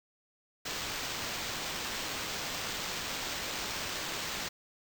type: noise with sample-and-hold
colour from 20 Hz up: blue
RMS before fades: -37 dBFS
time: 0.65-4.49 s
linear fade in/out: 10 ms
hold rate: 11025 Hz
effects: none